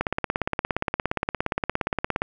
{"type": "click train", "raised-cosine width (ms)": 0.5, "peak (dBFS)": -8, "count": 39, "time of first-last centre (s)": [0.01, 2.219], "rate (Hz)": 17.2, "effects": []}